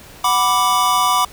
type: chord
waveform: square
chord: B minor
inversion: second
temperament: equal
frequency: 740 / 987.8 / 1174.7 Hz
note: F#5 / B5 / D6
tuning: 0 / 0 / 0 cents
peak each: -22 / -18 / -17 dBFS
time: 0.24-1.25 s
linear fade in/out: 5 ms
effects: pink hiss -41 dBFS RMS until 1.32 s